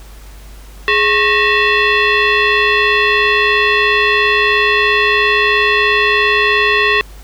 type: tone with frequency modulation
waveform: sine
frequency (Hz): 418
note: G#4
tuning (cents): +11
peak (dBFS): -9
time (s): 0.88-7.01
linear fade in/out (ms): 0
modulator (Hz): 753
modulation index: 3.8
effects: added 50 Hz sine -33 dBFS peak until 7.23 s + pink hiss -42 dBFS RMS until 7.23 s